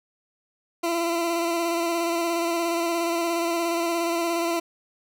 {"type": "tone with vibrato", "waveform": "20% pulse", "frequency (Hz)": 338.3, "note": "E4", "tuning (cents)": 45, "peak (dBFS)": -18, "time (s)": [0.83, 4.6], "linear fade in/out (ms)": 10, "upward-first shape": "square", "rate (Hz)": 17, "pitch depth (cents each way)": 21, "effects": []}